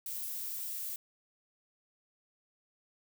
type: noise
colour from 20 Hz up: violet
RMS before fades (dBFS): -39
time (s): 0.06-0.96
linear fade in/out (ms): 2
effects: none